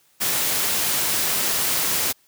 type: noise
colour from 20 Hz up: white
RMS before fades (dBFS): -22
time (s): 0.2-2.13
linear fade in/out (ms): 20
effects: white hiss -60 dBFS RMS until 2.27 s + high-pass 80 Hz 12 dB/octave